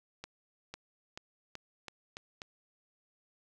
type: accelerating click train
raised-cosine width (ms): 0.2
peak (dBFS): -25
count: 7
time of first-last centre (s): 0.24-2.418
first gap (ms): 500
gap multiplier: 0.87
effects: none